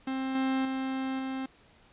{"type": "tone with level steps", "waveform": "45% pulse", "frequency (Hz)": 264.3, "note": "C4", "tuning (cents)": 18, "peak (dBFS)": [-30, -26, -30, -32], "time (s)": [0.07, 1.46], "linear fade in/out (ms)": 5, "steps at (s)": [0.35, 0.65, 1.19], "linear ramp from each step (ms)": 2, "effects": ["pink hiss -60 dBFS RMS until 1.92 s", "resampled to 8000 Hz"]}